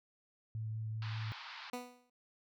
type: tone with vibrato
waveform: sine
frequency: 110 Hz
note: A2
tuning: in tune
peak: -37 dBFS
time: 0.55-1.32 s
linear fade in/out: 0 ms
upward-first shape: sine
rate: 5.1 Hz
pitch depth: 10 cents each way
type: band-pass noise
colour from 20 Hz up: pink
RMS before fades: -49 dBFS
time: 1.02-1.7 s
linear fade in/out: 2 ms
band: 850 to 4800 Hz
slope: 48 dB/octave
type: tone with exponential decay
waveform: 15% pulse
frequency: 246.9 Hz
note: B3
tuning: in tune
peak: -31 dBFS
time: 1.73-2.1 s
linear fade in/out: 5 ms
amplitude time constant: 80 ms
effects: none